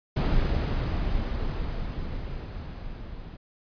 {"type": "noise with level ramp", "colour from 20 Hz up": "brown", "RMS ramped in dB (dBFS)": [-22, -40], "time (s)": [0.16, 3.37], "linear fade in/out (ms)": 10, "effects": ["resampled to 11025 Hz"]}